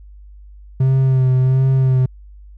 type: tone with vibrato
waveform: triangle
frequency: 130.81 Hz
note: C3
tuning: in tune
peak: -9 dBFS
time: 0.8-2.06 s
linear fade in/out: 5 ms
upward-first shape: sine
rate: 1.4 Hz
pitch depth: 30 cents each way
effects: added 50 Hz sine -37 dBFS peak until 2.57 s